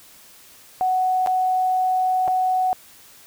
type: tone with dropouts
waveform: sine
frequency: 743 Hz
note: F#5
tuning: 7 cents sharp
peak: -17 dBFS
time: 0.81-2.73 s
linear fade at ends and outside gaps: 0 ms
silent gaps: 1.262-1.272 / 2.277-2.281 s
effects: white hiss -48 dBFS RMS until 3.26 s